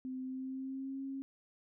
sine tone with pitch glide, 258.5 to 270.6 Hz, C4 to C#4, -21 to -42 cents, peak -38 dBFS, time 0.05-1.22 s, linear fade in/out 0 ms, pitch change +79 cents, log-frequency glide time 0.22-0.99 s, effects none

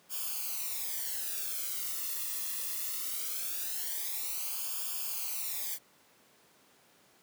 blue noise with flanger, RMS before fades -36 dBFS, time 0.09-5.79 s, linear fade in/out 50 ms, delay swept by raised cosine 0.5 to 1.32 ms, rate 0.21 Hz, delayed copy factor -0.85, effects pink hiss -63 dBFS RMS until 7.22 s + high-pass 200 Hz 12 dB/octave

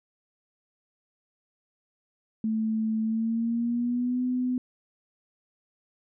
sine tone with pitch glide, 220 to 251.3 Hz, A3 to B3, 0 to +30 cents, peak -24 dBFS, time 2.44-4.58 s, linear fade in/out 2 ms, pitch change +230 cents, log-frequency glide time 3.02-4.23 s, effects none

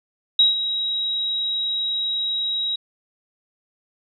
sine tone with ADSR envelope, 3832 Hz, A#7, 47 cents sharp, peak -10 dBFS, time 0.39-2.76 s, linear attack 4 ms, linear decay 150 ms, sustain -11 dB, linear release 7 ms, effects none

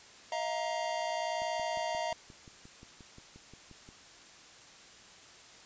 square chord, Eb suspended second, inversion none, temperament equal with one note detuned, 637.5 / 698.5 / 932.3 Hz, Eb5 / F5 / Bb5, +42 / 0 / 0 cents, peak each -37 / -38 / -38 dBFS, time 0.32-2.13 s, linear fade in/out 2 ms
click train, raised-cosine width 3 ms, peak -39 dBFS, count 15, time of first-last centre 1.42-3.889 s, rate 5.67 Hz
effects white hiss -54 dBFS RMS until 5.65 s + resampled to 16000 Hz

